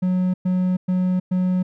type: tone bursts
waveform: triangle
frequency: 183.2 Hz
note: F#3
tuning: 17 cents flat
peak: -15 dBFS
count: 4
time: 0.02-1.63 s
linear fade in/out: 10 ms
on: 320 ms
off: 110 ms
effects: none